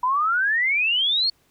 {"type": "exponential sweep", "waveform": "sine", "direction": "up", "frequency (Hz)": [976, 4435], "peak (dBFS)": -18, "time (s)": [0.03, 1.3], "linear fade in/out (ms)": 5, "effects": ["pink hiss -63 dBFS RMS until 1.5 s"]}